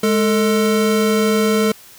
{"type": "tone pair together", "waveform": "square", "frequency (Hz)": [209.5, 444.4], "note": ["G#3", "A4"], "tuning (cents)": [15, 17], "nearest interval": "octave + minor second", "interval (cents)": 1302, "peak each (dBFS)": -17, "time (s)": [0.03, 1.72], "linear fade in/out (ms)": 5, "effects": ["white hiss -43 dBFS RMS until 1.98 s"]}